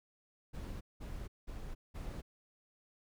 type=noise bursts; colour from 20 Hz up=brown; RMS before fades=-43 dBFS; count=4; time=0.53-2.22 s; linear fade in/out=20 ms; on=280 ms; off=190 ms; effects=none